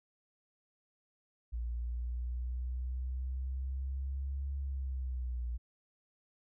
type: exponential two-way sweep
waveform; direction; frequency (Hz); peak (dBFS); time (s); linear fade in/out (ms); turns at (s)
sine; up then down; 58.27 to 69.3 to 58.8; -34; 1.52-5.58; 20; 4.57
effects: none